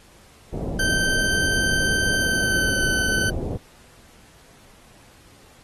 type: low-pass noise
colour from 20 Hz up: pink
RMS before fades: -27 dBFS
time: 0.52-3.58 s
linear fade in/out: 20 ms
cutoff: 590 Hz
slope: 24 dB/octave
type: tone with pitch glide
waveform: 40% pulse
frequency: 1551 to 1522.6 Hz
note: G6 to F#6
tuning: -19 to +49 cents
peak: -20 dBFS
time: 0.79-3.3 s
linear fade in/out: 5 ms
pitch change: -32 cents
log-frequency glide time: 2.18-2.87 s
effects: pink hiss -52 dBFS RMS until 5.63 s + AAC 32 kbps